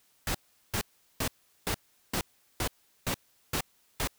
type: noise bursts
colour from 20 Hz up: pink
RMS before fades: -30 dBFS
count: 9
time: 0.27-4.074 s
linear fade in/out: 2 ms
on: 76 ms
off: 390 ms
effects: white hiss -67 dBFS RMS until 4.18 s